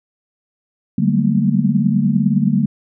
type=tone cluster; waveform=sine; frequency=146.2 / 186.8 / 196.9 / 216.3 / 234.2 Hz; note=D3 / F#3 / G3 / A3 / A#3; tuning=-7 / +17 / +8 / -29 / +8 cents; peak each=-19 dBFS; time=0.98-2.66 s; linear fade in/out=5 ms; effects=none